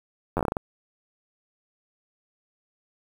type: slowing click train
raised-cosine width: 1 ms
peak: -11 dBFS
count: 9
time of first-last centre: 0.37-0.568 s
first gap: 10 ms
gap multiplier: 1.25
effects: 7-bit